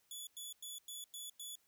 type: tone bursts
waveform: 15% pulse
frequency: 3429 Hz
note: A7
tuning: 45 cents flat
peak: -38 dBFS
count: 6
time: 0.11-1.555 s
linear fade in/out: 2 ms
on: 160 ms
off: 97 ms
effects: white hiss -75 dBFS RMS until 1.67 s